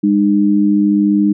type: tone pair together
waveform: sine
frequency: 203.3 / 304.3 Hz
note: G#3 / D#4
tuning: -37 / -38 cents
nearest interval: perfect fifth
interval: 699 cents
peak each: -12 dBFS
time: 0.03-1.33 s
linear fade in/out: 10 ms
effects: none